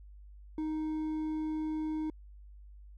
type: tone with hard clipping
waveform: triangle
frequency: 311.1 Hz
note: D#4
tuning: in tune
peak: -33 dBFS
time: 0.58-2.1 s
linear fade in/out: 2 ms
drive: 7 dB
effects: added 50 Hz sine -49 dBFS peak until 2.97 s